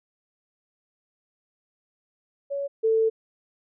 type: tone pair in turn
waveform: sine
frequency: 561 / 445.3 Hz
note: C#5 / A4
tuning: +21 / +21 cents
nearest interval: major third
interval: 400 cents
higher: first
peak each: -26 / -18 dBFS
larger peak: second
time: 2.5-2.68 / 2.83-3.1 s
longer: second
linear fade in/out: 20 ms
effects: none